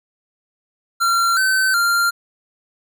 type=tone with pitch steps; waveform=square; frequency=1371 / 1532 / 1390 Hz; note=F6 / G6 / F6; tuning=-32 / -40 / -9 cents; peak=-15 dBFS; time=1-2.11 s; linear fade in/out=20 ms; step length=370 ms; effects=none